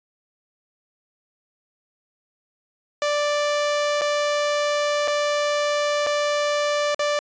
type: tone with dropouts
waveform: sawtooth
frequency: 587.3 Hz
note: D5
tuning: in tune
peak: -16 dBFS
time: 3.02-7.19 s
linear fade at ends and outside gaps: 1 ms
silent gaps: 4.012-4.017 / 5.076-5.08 / 6.065-6.069 / 6.946-6.993 s
effects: resampled to 16000 Hz